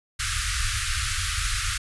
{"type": "band-stop noise", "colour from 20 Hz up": "pink", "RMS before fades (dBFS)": -26, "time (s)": [0.19, 1.78], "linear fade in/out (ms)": 10, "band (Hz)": [110, 1200], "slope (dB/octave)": 96, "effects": ["resampled to 24000 Hz"]}